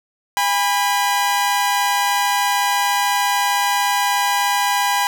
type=tone pair together; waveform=sawtooth; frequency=810.9 / 987.8 Hz; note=G#5 / B5; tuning=-42 / 0 cents; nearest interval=minor third; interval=342 cents; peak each=-15 / -15 dBFS; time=0.37-5.07 s; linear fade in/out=0 ms; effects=none